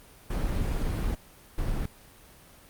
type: noise bursts at uneven times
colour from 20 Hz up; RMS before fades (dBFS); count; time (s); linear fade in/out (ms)
brown; -28; 2; 0.3-1.15 / 1.58-1.86; 5
effects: pink hiss -53 dBFS RMS until 2.69 s + Opus 32 kbps